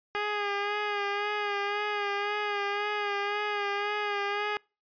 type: tone with vibrato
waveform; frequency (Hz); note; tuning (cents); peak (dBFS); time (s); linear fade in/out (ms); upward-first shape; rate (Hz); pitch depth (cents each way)
10% pulse; 410.5; G#4; -20; -20; 0.15-4.57; 0; sine; 1.9; 33
effects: noise-tail reverb RT60 0.3 s tail -26 dB re dry + resampled to 11025 Hz